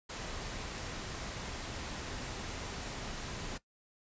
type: noise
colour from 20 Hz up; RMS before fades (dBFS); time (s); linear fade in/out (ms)
pink; -41; 0.09-3.58; 10
effects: noise-tail reverb RT60 0.1 s tail -17 dB re dry + resampled to 16000 Hz